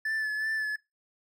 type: tone with vibrato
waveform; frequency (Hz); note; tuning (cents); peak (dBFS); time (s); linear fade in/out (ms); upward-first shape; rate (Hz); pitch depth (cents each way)
triangle; 1741; A6; -19; -26; 0.05-0.76; 5; sine; 2.7; 29
effects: noise-tail reverb RT60 0.2 s tail -20 dB re dry